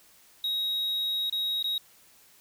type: tone with dropouts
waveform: triangle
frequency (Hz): 3796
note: A#7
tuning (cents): +31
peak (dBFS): -25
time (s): 0.44-1.78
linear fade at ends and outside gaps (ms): 2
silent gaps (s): 1.298-1.325 / 1.627-1.642
effects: white hiss -58 dBFS RMS until 2.4 s